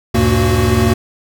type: tone cluster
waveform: square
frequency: 76.1 / 98 / 118.3 / 229.6 / 370.3 Hz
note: D#2 / G2 / A#2 / A#3 / F#4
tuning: -38 / 0 / +26 / -26 / +1 cents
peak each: -18 dBFS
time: 0.14-0.94 s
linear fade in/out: 10 ms
effects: none